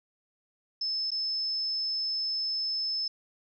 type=tone with dropouts; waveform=sine; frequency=5240 Hz; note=E8; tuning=11 cents flat; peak=-28 dBFS; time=0.81-3.08 s; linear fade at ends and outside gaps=5 ms; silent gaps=1.106-1.116 s; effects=none